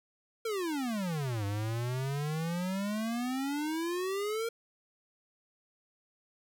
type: exponential two-way sweep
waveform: square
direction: down then up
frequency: 466.9 to 99.1 to 466.9 Hz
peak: -32 dBFS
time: 0.45-4.49 s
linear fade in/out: 5 ms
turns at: 1.45 s
effects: none